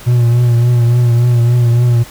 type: tone with vibrato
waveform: triangle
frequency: 120 Hz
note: B2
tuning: 49 cents flat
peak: -5 dBFS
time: 0.06-2.04 s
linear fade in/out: 20 ms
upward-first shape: triangle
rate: 3.5 Hz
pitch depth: 44 cents each way
effects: pink hiss -34 dBFS RMS until 2.1 s